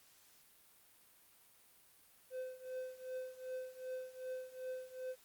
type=tone with tremolo; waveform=triangle; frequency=513 Hz; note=C5; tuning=34 cents flat; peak=-37 dBFS; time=2.3-5.16 s; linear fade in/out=50 ms; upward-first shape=triangle; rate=2.6 Hz; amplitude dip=90%; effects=white hiss -66 dBFS RMS until 5.24 s + Opus 48 kbps